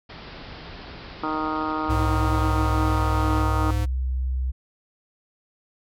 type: low-pass noise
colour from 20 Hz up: pink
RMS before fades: -40 dBFS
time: 0.09-3.43 s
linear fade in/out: 10 ms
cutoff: 5100 Hz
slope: 96 dB/octave
type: harmonic tone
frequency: 155.56 Hz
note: D#3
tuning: in tune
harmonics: 2 / 3 / 4 / 5 / 6 / 7 / 8 / 9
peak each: -28 / -36 / -37 / -34 / -31 / -35 / -29 / -37 dBFS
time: 1.23-3.71 s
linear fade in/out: 5 ms
type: tone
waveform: sine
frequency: 64.1 Hz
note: C2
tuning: 35 cents flat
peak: -22 dBFS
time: 1.88-4.52 s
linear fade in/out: 20 ms
type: tone with pitch glide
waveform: square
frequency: 106.9 to 102.84 Hz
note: A2 to G#2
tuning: -49 to -17 cents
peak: -25 dBFS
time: 1.89-3.86 s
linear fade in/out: 20 ms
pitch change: -68 cents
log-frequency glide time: 2.32-3.29 s
effects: none